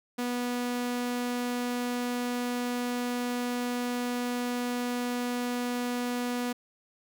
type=tone; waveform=sawtooth; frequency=244.6 Hz; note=B3; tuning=16 cents flat; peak=-25 dBFS; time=0.18-6.53 s; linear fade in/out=10 ms; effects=none